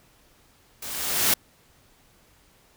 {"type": "noise with level ramp", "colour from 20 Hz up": "white", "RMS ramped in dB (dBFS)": [-36, -19], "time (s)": [0.82, 1.34], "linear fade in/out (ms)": 5, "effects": ["pink hiss -59 dBFS RMS until 2.76 s"]}